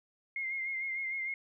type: tone with vibrato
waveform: sine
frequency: 2123 Hz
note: C7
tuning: 25 cents sharp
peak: -33 dBFS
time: 0.36-1.34 s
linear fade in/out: 2 ms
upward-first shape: sine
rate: 6.6 Hz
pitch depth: 38 cents each way
effects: none